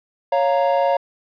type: chord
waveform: triangle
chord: Bb minor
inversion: first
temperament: equal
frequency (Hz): 554.4 / 698.5 / 932.3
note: Db5 / F5 / Bb5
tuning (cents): 0 / 0 / 0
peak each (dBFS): -16 / -18 / -20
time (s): 0.32-0.97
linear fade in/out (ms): 5
effects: resampled to 11025 Hz